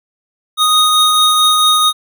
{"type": "tone pair together", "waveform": "square", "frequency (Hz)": [1244.5, 3729], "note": ["D#6", "A#7"], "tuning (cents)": [0, 0], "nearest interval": "octave + perfect fifth", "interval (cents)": 1900, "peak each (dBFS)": -12, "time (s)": [0.57, 1.93], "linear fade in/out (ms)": 50, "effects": []}